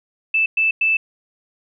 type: tone bursts at uneven times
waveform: sine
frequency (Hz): 2637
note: E7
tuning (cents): 0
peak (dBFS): -14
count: 3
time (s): 0.34-0.46 / 0.57-0.71 / 0.81-0.97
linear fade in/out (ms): 5
effects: none